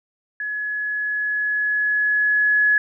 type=tone with level ramp; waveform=sine; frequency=1694 Hz; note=G#6; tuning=34 cents sharp; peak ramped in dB=-24 to -13 dBFS; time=0.4-2.78 s; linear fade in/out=2 ms; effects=none